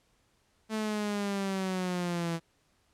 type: linear sweep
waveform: sawtooth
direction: down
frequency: 219.7 to 164.81 Hz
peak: -26 dBFS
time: 0.69-2.4 s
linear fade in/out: 50 ms
effects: pink hiss -70 dBFS RMS until 2.93 s + low-pass 10000 Hz 12 dB/octave